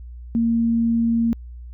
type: tone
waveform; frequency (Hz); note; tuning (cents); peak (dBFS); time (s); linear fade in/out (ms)
sine; 230.7; A#3; -18; -16; 0.35-1.33; 0
effects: added 60 Hz sine -34 dBFS peak until 1.73 s